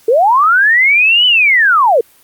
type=linear two-way sweep; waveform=sine; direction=up then down; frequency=421.3 to 3025 to 421.3 Hz; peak=-6 dBFS; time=0.08-2.01 s; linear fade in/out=5 ms; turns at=1.26 s; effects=white hiss -47 dBFS RMS until 2.23 s + Opus 48 kbps